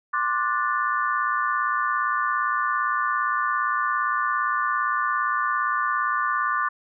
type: chord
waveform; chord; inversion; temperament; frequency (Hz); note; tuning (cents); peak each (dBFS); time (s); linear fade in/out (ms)
sine; D dominant seventh; third; just; 1057.2 / 1174.7 / 1468.3 / 1762; C6 / D6 / F#6 / A6; +18 / 0 / -14 / +2; -28 / -24 / -28 / -29; 0.13-6.69; 10
effects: none